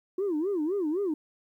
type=tone with vibrato; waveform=sine; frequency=349.2 Hz; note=F4; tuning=in tune; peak=-24 dBFS; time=0.18-1.14 s; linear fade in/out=5 ms; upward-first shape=sine; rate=3.9 Hz; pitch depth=280 cents each way; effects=tanh soft clip ceiling -23 dBFS + 11-bit